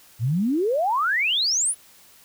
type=exponential sweep; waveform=sine; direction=up; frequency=104.9 to 10720 Hz; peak=-19 dBFS; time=0.19-1.75 s; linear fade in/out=50 ms; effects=white hiss -52 dBFS RMS until 2.24 s